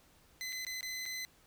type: tone with dropouts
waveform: 20% pulse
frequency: 2031 Hz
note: B6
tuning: 48 cents sharp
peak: -33 dBFS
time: 0.41-1.25 s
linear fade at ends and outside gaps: 0 ms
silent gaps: 0.523-0.527 / 0.649-0.667 / 0.808-0.829 / 1.055-1.061 s
effects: pink hiss -65 dBFS RMS until 1.46 s